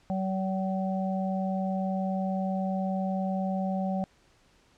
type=harmonic tone; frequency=190 Hz; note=F#3; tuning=46 cents sharp; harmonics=1 / 3 / 4; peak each=-28 / -35 / -34 dBFS; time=0.1-4.04 s; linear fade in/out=0 ms; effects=pink hiss -63 dBFS RMS until 4.77 s + low-pass 7000 Hz 12 dB/octave